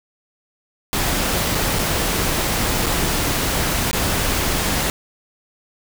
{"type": "noise with dropouts", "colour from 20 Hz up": "pink", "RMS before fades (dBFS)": -20, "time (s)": [0.93, 4.9], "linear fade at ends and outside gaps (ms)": 0, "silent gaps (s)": [[1.548, 1.552], [1.787, 1.791], [2.861, 2.866], [3.912, 3.93]], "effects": []}